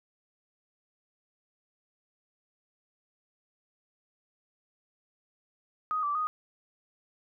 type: tone with pitch steps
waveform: sine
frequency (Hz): 1250 / 1164 / 1243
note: D#6 / D6 / D#6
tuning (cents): +8 / -16 / -2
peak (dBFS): -27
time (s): 5.91-6.27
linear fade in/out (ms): 0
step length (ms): 120
effects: none